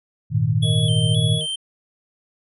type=chord; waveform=sine; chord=Ab suspended second; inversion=none; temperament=equal with one note detuned; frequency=101.81 / 116.54 / 155.56 Hz; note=Ab2 / Bb2 / Eb3; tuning=-34 / 0 / 0 cents; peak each=-23 / -19 / -21 dBFS; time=0.3-1.4 s; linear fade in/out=50 ms
type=tone with vibrato; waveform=square; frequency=3246 Hz; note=G#7; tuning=40 cents flat; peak=-24 dBFS; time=0.62-1.56 s; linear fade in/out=10 ms; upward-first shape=square; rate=1.9 Hz; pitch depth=65 cents each way
type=harmonic tone; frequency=155.56 Hz; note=D#3; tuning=in tune; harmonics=1 / 3 / 4; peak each=-28 / -33 / -34 dBFS; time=0.62-1.47 s; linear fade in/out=50 ms
effects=resampled to 32000 Hz